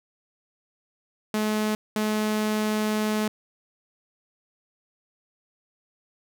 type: tone bursts at uneven times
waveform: sawtooth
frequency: 214 Hz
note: A3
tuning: 48 cents flat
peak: -19 dBFS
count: 2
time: 1.34-1.75 / 1.96-3.28 s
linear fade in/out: 2 ms
effects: none